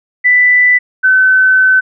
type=tone pair in turn; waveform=sine; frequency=1985 / 1521.2 Hz; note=B6 / F#6; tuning=+8 / +48 cents; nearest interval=perfect fourth; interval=460 cents; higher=first; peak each=-5 dBFS; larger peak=neither; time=0.24-0.79 / 1.03-1.81 s; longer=second; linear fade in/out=20 ms; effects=none